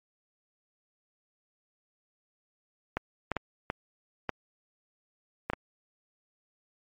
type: clicks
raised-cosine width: 0.5 ms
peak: -14 dBFS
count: 7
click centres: 2.97 / 3.317 / 3.367 / 3.701 / 4.293 / 5.5 / 5.534 s
effects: MP3 48 kbps